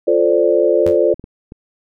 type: chord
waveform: sine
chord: D minor seventh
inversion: first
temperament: equal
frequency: 349.2 / 440 / 523.3 / 587.3 Hz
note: F4 / A4 / C5 / D5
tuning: 0 / 0 / 0 / 0 cents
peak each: -16 dBFS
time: 0.07-1.14 s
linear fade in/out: 10 ms
type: tone with exponential decay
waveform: sawtooth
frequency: 88.6 Hz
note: F2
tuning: 25 cents sharp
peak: -16 dBFS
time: 0.86-1 s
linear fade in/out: 5 ms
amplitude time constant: 30 ms
type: clicks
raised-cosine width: 3 ms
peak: -20 dBFS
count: 4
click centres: 1.142 / 1.196 / 1.241 / 1.521 s
effects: none